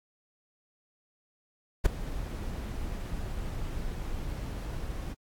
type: noise with ADSR envelope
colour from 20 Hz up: brown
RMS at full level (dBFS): -17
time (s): 1.84-5.15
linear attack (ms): 19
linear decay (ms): 8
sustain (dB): -18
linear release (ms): 34
effects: AAC 64 kbps